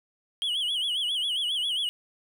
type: tone with vibrato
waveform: triangle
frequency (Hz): 3136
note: G7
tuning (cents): 0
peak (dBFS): -24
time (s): 0.42-1.89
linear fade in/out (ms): 0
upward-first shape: sine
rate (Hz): 7.4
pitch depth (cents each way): 150
effects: none